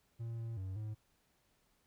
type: tone with pitch steps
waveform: triangle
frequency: 115.5 / 114.6 / 94.7 / 107.7 Hz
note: A#2 / A#2 / F#2 / A2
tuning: -16 / -29 / +41 / -37 cents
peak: -37 dBFS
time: 0.19-0.95 s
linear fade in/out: 20 ms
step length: 190 ms
effects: pink hiss -75 dBFS RMS until 1.86 s